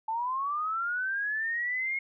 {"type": "linear sweep", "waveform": "sine", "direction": "up", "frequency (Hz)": [870, 2167], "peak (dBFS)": -28, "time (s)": [0.08, 1.99], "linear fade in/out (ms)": 5, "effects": []}